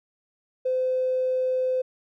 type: tone with tanh clipping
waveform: triangle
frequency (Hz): 513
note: C5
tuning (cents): -34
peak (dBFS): -21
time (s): 0.65-1.82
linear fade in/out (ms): 10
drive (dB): 2
effects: none